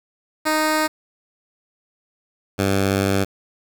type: tone pair in turn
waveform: 10% pulse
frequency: 310 / 97.64 Hz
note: D#4 / G2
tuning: -6 / -6 cents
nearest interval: octave + minor sixth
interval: 2000 cents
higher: first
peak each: -9 dBFS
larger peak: neither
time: 0.45-0.88 / 2.58-3.25 s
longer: second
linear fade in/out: 20 ms
effects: 7-bit